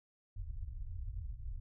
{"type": "low-pass noise", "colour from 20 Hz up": "pink", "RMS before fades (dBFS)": -42, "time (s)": [0.36, 1.6], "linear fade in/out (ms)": 10, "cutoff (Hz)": 100, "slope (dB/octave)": 48, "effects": []}